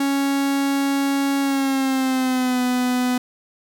45% pulse tone with pitch glide, 277.2 to 249.8 Hz, C#4 to B3, 0 to +20 cents, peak -18 dBFS, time 0-3.18 s, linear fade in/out 5 ms, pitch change -180 cents, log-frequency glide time 1.41-2.62 s, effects none

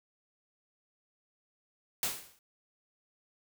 white noise with exponential decay, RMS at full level -29 dBFS, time 2.03-2.39 s, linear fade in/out 1 ms, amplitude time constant 77 ms, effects none

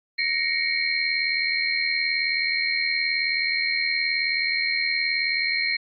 sine tone cluster, 1880 / 2181 / 2260 / 4186 Hz, A#6 / C#7 / C#7 / C8, +14 / -29 / +33 / 0 cents, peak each -29 / -26 / -27 / -27 dBFS, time 0.18-5.77 s, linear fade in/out 10 ms, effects AAC 64 kbps

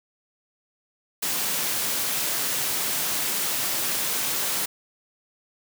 white high-pass noise, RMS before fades -26 dBFS, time 1.22-4.66 s, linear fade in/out 10 ms, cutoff 110 Hz, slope 24 dB/octave, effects none

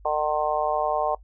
harmonic tone, 151.5 Hz, D#3, 46 cents flat, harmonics 3 / 4 / 5 / 6 / 7, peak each -31 / -26 / -26 / -30 / -29 dBFS, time 0.05-1.15 s, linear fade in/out 5 ms, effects noise-tail reverb RT60 0.1 s tail -21 dB re dry + added 50 Hz sine -46 dBFS peak until 1.23 s

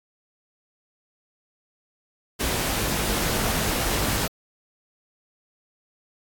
pink noise with comb filter, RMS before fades -25 dBFS, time 2.39-4.28 s, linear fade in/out 20 ms, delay 19 ms, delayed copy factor +0.5, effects AAC 64 kbps

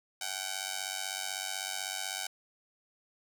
5% pulse tone with amplitude modulation, 758 Hz, F#5, 42 cents sharp, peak -19 dBFS, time 0.21-2.27 s, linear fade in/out 5 ms, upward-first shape sine, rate 96 Hz, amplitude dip 95%, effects none

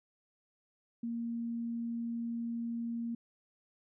sine tone, 233.1 Hz, A#3, in tune, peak -34 dBFS, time 1.03-3.15 s, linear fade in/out 5 ms, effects none

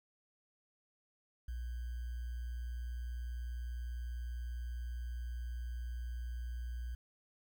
sine tone with sample-and-hold, 60.1 Hz, B1, 46 cents flat, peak -38 dBFS, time 1.48-6.95 s, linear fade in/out 5 ms, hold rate 1575 Hz, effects none

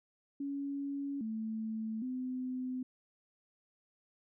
sine tone with pitch steps, 280.2 / 220.5 / 255 Hz, C#4 / A3 / C4, +19 / +4 / -44 cents, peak -35 dBFS, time 0.4-2.83 s, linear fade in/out 5 ms, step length 810 ms, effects none

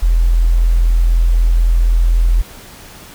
sine tone, 41.99 Hz, E1, 33 cents sharp, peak -8 dBFS, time 0.02-2.42 s, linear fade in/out 10 ms, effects pink hiss -37 dBFS RMS until 3.14 s

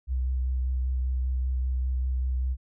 sine tone with vibrato, 63.8 Hz, C2, 43 cents flat, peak -24 dBFS, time 0.07-2.57 s, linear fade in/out 50 ms, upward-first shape sine, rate 5.1 Hz, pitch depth 17 cents each way, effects none

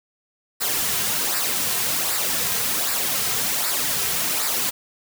white noise with flanger, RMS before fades -23 dBFS, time 0.6-4.71 s, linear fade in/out 20 ms, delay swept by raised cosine 0.31 to 3.51 ms, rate 1.3 Hz, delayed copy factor -0.6, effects none

